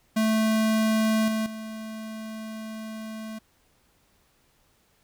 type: tone with level steps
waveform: square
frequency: 219.4 Hz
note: A3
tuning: 5 cents flat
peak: -21 / -25 / -35 dBFS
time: 0.16-3.39 s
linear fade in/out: 10 ms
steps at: 1.28 / 1.46 s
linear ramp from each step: 2 ms
effects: pink hiss -65 dBFS RMS until 5.03 s